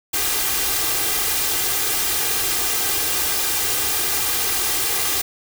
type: noise with comb filter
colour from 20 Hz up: white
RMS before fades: -21 dBFS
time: 0.13-5.22 s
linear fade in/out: 10 ms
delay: 2.5 ms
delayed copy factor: +0.65
effects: none